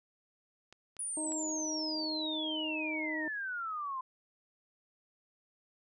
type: clicks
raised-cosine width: 0.2 ms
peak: -35 dBFS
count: 3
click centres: 0.726 / 0.967 / 1.321 s
type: exponential sweep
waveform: sine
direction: down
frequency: 9910 to 1023 Hz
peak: -35 dBFS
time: 0.99-4.01 s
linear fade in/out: 5 ms
type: harmonic tone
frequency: 311.1 Hz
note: D#4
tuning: in tune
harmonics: 1 / 2 / 3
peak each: -37 / -43 / -47 dBFS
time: 1.17-3.28 s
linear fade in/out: 2 ms
effects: none